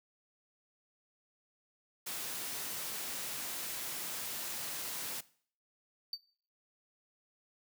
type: noise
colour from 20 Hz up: white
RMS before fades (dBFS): -40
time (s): 2.06-5.21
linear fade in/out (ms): 10
type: tone with exponential decay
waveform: triangle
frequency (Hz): 4593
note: D8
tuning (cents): -39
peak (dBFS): -31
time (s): 6.13-6.22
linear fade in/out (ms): 2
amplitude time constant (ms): 18
effects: noise-tail reverb RT60 0.5 s tail -19 dB re dry + high-pass 100 Hz 12 dB/octave